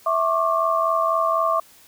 sine tone cluster, 657 / 1089 / 1173 Hz, E5 / C#6 / D6, -6 / -31 / -2 cents, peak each -22 dBFS, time 0.06-1.6 s, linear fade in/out 5 ms, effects white hiss -51 dBFS RMS until 1.87 s

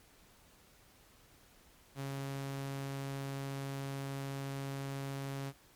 sawtooth tone, 137.4 Hz, C#3, 15 cents flat, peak -34 dBFS, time 1.95-5.53 s, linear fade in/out 50 ms, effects pink hiss -63 dBFS RMS until 5.75 s + MP3 96 kbps

